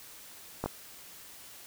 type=clicks; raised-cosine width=1 ms; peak=-17 dBFS; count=2; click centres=0.64 / 0.66 s; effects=white hiss -50 dBFS RMS until 1.66 s